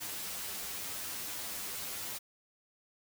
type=noise with comb filter; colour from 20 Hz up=white; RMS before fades=-40 dBFS; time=0-2.19 s; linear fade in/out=20 ms; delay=10 ms; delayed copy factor=+0.65; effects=none